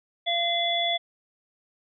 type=harmonic tone; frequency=686 Hz; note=F5; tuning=31 cents flat; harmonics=1 / 3 / 5; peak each=-27 / -31 / -25 dBFS; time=0.26-0.98 s; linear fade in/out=20 ms; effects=none